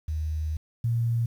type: tone pair in turn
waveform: sine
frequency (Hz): 77.78 / 116.74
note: D#2 / A#2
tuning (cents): 0 / +3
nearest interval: perfect fifth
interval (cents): 703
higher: second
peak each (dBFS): -26 / -22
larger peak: second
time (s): 0.08-0.57 / 0.84-1.26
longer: first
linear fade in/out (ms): 5
effects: 9-bit